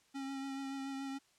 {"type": "tone with vibrato", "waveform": "square", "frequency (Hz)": 271.9, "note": "C#4", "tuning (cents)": -33, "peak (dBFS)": -40, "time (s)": [0.14, 1.19], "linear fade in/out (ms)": 20, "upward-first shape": "triangle", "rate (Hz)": 7, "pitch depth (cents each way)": 24, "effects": ["white hiss -70 dBFS RMS until 1.38 s", "low-pass 8000 Hz 12 dB/octave"]}